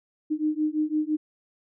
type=beating tone pair; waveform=sine; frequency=303.7 / 309.6 Hz; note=D#4 / D#4; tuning=-42 / -9 cents; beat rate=5.9 Hz; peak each=-26 / -26 dBFS; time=0.3-1.17 s; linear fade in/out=20 ms; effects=none